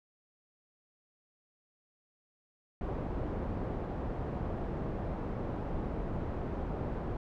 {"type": "low-pass noise", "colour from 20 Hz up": "pink", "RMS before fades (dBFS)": -36, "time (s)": [2.81, 7.17], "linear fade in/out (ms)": 2, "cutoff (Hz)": 730, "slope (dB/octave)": 12, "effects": []}